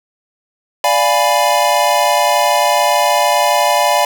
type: chord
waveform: square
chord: D diminished seventh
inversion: none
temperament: equal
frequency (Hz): 587.3 / 698.5 / 830.6 / 987.8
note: D5 / F5 / Ab5 / Cb6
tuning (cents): 0 / 0 / 0 / 0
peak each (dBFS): -17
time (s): 0.84-4.05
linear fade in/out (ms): 2
effects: none